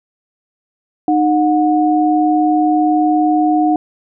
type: tone pair together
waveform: sine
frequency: 306.8 / 728 Hz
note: D#4 / F#5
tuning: -24 / -28 cents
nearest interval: octave + minor third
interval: 1496 cents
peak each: -12 / -14 dBFS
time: 1.08-3.76 s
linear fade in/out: 2 ms
effects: none